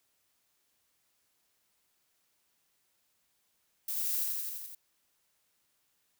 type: noise with echo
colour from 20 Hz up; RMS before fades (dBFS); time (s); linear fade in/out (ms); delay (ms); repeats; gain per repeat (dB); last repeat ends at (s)
violet; -35; 3.88-4.24; 5; 85; 6; -2; 4.75
effects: white hiss -75 dBFS RMS until 6.19 s